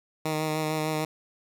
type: tone with vibrato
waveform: 10% pulse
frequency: 155.56 Hz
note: D#3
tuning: in tune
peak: -18 dBFS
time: 0.25-1.05 s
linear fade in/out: 5 ms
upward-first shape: sine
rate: 6.6 Hz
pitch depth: 19 cents each way
effects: none